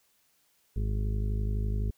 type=harmonic tone; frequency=51.91 Hz; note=G#1; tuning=in tune; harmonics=1 / 2 / 3 / 4 / 5 / 6 / 7 / 8; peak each=-28 / -32 / -45 / -40 / -52 / -54 / -49 / -46 dBFS; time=0.76-1.91 s; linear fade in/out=5 ms; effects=white hiss -69 dBFS RMS until 1.97 s